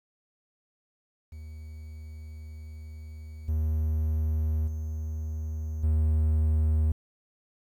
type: tone with level steps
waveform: triangle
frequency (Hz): 77.78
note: D#2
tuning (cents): 0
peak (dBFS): -37 / -22 / -28 / -19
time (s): 1.32-6.92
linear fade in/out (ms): 5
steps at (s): 3.48 / 4.67 / 5.83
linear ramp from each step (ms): 10
effects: 10-bit